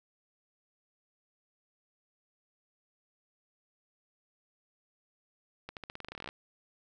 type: accelerating click train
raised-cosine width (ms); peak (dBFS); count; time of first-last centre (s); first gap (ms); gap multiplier
0.3; -25; 17; 5.69-6.289; 78; 0.89
effects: none